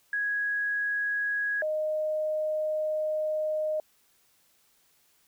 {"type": "tone pair in turn", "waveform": "sine", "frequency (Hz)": [1661.2, 617.6], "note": ["G#6", "D#5"], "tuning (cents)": [0, -13], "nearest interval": "octave + perfect fourth", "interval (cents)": 1713, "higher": "first", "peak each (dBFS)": -26, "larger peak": "neither", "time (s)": [[0.13, 1.62], [1.62, 3.8]], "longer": "second", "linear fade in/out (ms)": 2, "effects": ["white hiss -66 dBFS RMS until 5.27 s"]}